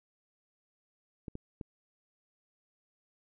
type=clicks; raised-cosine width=3 ms; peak=-27 dBFS; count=3; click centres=1.282 / 1.354 / 1.612 s; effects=none